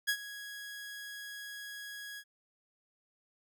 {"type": "tone with ADSR envelope", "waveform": "sawtooth", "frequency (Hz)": 1661.2, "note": "G#6", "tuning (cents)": 0, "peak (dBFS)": -23, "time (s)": [0.07, 2.24], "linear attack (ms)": 21, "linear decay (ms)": 72, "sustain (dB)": -16, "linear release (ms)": 60, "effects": []}